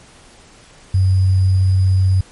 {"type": "tone with sample-and-hold", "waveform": "sine", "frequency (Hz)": 94.2, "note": "F#2", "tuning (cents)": 32, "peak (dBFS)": -10, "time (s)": [0.94, 2.21], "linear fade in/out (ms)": 5, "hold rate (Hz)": 4900, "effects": ["pink hiss -45 dBFS RMS until 2.31 s", "MP3 48 kbps"]}